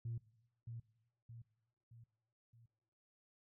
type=tone with echo; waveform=sine; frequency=116.3 Hz; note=A#2; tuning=4 cents flat; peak=-39 dBFS; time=0.05-0.18 s; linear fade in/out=5 ms; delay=620 ms; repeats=4; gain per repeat=-6 dB; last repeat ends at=2.66 s; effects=noise-tail reverb RT60 0.9 s tail -20 dB re dry + tanh soft clip ceiling -36 dBFS